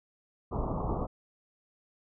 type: low-pass noise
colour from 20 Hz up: pink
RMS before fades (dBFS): -32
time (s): 0.51-1.07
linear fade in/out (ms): 20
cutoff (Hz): 1200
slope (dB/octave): 96
effects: none